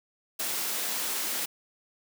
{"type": "high-pass noise", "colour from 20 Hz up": "white", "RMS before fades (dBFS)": -31, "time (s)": [0.39, 1.46], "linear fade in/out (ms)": 10, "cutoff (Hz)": 190, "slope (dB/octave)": 24, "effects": []}